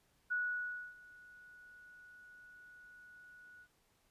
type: tone with ADSR envelope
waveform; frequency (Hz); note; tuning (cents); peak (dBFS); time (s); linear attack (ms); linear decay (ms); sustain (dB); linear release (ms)
sine; 1467; F#6; -15; -32; 0.3-3.68; 20; 620; -23; 66
effects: pink hiss -74 dBFS RMS until 4.1 s + resampled to 32000 Hz